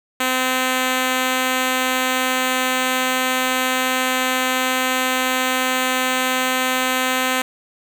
5% pulse tone, 257.1 Hz, C4, 30 cents flat, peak -6 dBFS, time 0.2-7.42 s, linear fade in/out 5 ms, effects none

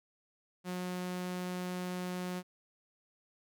sawtooth tone, 180.9 Hz, F#3, 39 cents flat, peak -32 dBFS, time 0.64-2.43 s, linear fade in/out 50 ms, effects none

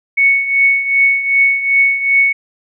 sine tone with tremolo, 2217 Hz, C#7, in tune, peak -6 dBFS, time 0.17-2.33 s, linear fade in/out 10 ms, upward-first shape triangle, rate 2.6 Hz, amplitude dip 75%, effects none

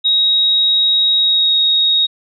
sine tone with pitch glide, 3792 to 3761 Hz, A#7 to A#7, +29 to +15 cents, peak -10 dBFS, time 0.04-2.07 s, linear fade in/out 20 ms, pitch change -14 cents, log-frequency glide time 1.18-1.53 s, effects none

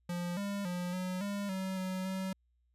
square tone with pitch steps, 175.2 / 201 / 177.8 / 183.6 / 201.8 / 189.3 / 186.5 / 189.4 Hz, F3 / G3 / F3 / F#3 / G#3 / F#3 / F#3 / F#3, +6 / +44 / +31 / -13 / -49 / +40 / +14 / +41 cents, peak -35 dBFS, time 0.09-2.33 s, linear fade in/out 5 ms, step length 280 ms, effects added 60 Hz sine -70 dBFS peak until 2.74 s + resampled to 32000 Hz

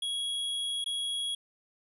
square tone with dropouts, 3322 Hz, G#7, in tune, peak -31 dBFS, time 0.02-1.35 s, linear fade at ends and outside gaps 5 ms, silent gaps 0.843-0.86 s, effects resampled to 24000 Hz

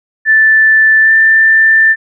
sine tone with pitch glide, 1760 to 1778.4 Hz, A6 to A6, 0 to +18 cents, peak -4 dBFS, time 0.25-1.96 s, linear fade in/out 50 ms, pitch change +18 cents, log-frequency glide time 1.01-1.12 s, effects none

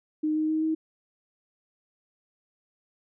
sine tone with pitch steps, 307.9 / 310.9 / 314 / 317.1 Hz, D#4 / D#4 / D#4 / D#4, -18 / -1 / +16 / +33 cents, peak -23 dBFS, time 0.23-0.75 s, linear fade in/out 10 ms, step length 130 ms, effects none

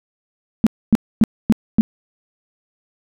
sine tone bursts, 220 Hz, A3, in tune, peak -7 dBFS, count 5, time 0.64-1.81 s, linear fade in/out 0 ms, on 26 ms, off 260 ms, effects none

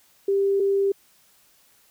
sine tone pair in turn, 395 / 395 Hz, G4 / G4, +13 / +13 cents, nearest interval unison, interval 0 cents, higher neither, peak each -18 dBFS, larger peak neither, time 0.28-0.6 / 0.6-0.92 s, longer neither, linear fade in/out 5 ms, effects white hiss -59 dBFS RMS until 1.9 s

